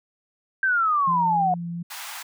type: exponential sweep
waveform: sine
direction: down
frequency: 1593 to 712 Hz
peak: -18 dBFS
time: 0.63-1.54 s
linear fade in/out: 2 ms
type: tone with vibrato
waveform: sine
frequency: 171.6 Hz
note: F3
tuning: 30 cents flat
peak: -28 dBFS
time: 1.07-1.83 s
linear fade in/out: 10 ms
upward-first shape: sine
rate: 2.8 Hz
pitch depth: 11 cents each way
type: high-pass noise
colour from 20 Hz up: pink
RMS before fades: -36 dBFS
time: 1.9-2.23 s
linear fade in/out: 10 ms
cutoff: 760 Hz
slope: 48 dB/octave
effects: none